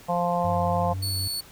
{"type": "harmonic tone", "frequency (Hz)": 174.61, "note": "F3", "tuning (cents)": 0, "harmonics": [1, 3, 4, 5, 6], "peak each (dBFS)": [-29, -28, -26, -29, -31], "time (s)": [0.08, 0.94], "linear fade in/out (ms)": 20}
{"type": "tone with vibrato", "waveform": "triangle", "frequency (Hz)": 95, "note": "F#2", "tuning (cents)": 46, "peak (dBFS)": -26, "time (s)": [0.44, 1.28], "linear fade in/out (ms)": 5, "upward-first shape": "sine", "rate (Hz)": 3.7, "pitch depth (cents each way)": 31}
{"type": "tone", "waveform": "sawtooth", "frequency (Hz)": 4435, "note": "C#8", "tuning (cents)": 0, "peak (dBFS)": -25, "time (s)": [1.02, 1.41], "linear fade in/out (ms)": 10}
{"effects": ["pink hiss -49 dBFS RMS until 1.51 s"]}